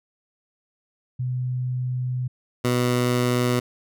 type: tone pair in turn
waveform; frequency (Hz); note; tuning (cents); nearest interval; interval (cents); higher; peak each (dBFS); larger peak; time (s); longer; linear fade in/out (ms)
sine / 15% pulse; 126.2 / 123.25; B2 / B2; +38 / -3; unison; 41; first; -23 / -13; second; 1.19-2.28 / 2.64-3.6; first; 10
effects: none